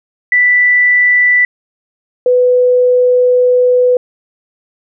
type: tone pair in turn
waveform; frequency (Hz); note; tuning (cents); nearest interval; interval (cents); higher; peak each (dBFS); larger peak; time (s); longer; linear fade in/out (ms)
sine; 1975.5 / 497.6; B6 / B4; 0 / +13; 2 octaves; 2387; first; -6; neither; 0.32-1.45 / 2.26-3.97; second; 2
effects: none